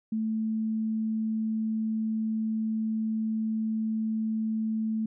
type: tone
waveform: sine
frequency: 220 Hz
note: A3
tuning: in tune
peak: -26 dBFS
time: 0.12-5.06 s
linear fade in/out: 5 ms
effects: none